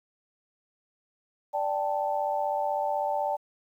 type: chord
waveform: sine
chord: D suspended fourth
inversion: none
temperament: equal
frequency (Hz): 587.3 / 784 / 880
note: D5 / G5 / A5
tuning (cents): 0 / 0 / 0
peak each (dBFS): -30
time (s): 1.53-3.37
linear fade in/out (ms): 20
effects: 10-bit